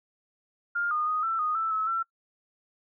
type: tone with pitch steps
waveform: sine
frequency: 1405 / 1224 / 1245 / 1335 / 1239 / 1324 / 1294 / 1347 Hz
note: F6 / D#6 / D#6 / E6 / D#6 / E6 / E6 / E6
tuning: +10 / -29 / +1 / +22 / -8 / +7 / -32 / +37 cents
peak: -25 dBFS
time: 0.75-2.03 s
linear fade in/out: 10 ms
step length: 160 ms
effects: noise-tail reverb RT60 0.1 s tail -20 dB re dry